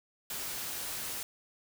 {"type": "noise", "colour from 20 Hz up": "white", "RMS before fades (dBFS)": -38, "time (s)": [0.3, 1.23], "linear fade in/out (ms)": 2, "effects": []}